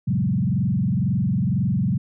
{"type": "tone with frequency modulation", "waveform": "sine", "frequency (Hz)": 157, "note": "D#3", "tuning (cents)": 16, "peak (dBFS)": -18, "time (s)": [0.07, 1.98], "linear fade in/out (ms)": 10, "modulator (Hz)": 22, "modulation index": 2.3, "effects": []}